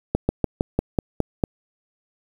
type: slowing click train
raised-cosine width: 2 ms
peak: -5 dBFS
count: 8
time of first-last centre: 0.15-1.438 s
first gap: 140 ms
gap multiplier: 1.09
effects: 7-bit